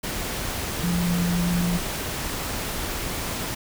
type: tone in noise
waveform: sine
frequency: 174.61 Hz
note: F3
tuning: in tune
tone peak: -21 dBFS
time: 0.83-1.78 s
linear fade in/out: 10 ms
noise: pink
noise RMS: -29 dBFS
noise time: 0.03-3.55 s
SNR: +5 dB
effects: none